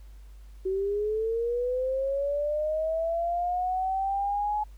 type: linear sweep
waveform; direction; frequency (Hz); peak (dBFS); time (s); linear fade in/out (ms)
sine; up; 374.4 to 849; -25; 0.65-4.64; 10
effects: added 50 Hz sine -44 dBFS peak until 4.77 s + pink hiss -64 dBFS RMS until 4.77 s